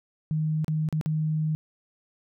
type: tone with dropouts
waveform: sine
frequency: 155.56 Hz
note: D#3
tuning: in tune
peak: -23 dBFS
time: 0.31-1.55 s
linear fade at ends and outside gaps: 0 ms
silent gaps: 0.645-0.681 / 0.888-0.926 / 1.012-1.06 s
effects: none